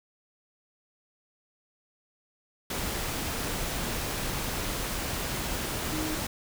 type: tone in noise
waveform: sine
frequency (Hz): 311.1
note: D#4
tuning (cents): 0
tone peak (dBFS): -32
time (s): 5.92-6.15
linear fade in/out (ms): 5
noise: pink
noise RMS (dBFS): -32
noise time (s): 2.7-6.27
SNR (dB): -3
effects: none